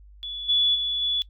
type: tone with level steps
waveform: sine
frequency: 3427 Hz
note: A7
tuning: 46 cents flat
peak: -31 / -18 / -24 / -22 dBFS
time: 0.23-1.22 s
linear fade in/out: 0 ms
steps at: 0.48 / 0.74 / 1.01 s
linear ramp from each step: 20 ms
effects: noise-tail reverb RT60 0.1 s tail -20 dB re dry + added 50 Hz sine -46 dBFS peak until 1.29 s